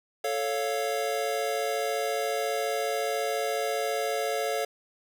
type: chord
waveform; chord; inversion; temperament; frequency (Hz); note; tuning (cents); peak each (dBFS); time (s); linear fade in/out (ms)
square; A augmented; none; equal; 440 / 554.4 / 698.5; A4 / C#5 / E#5; 0 / 0 / 0; -32; 0.24-4.65; 5
effects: none